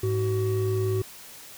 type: tone pair together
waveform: triangle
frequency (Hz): 105.44 / 376.7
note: G#2 / F#4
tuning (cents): +27 / +31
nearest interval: octave + minor seventh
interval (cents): 2204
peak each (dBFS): -23 / -24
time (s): 0.03-1.02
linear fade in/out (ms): 5
effects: white hiss -45 dBFS RMS until 1.57 s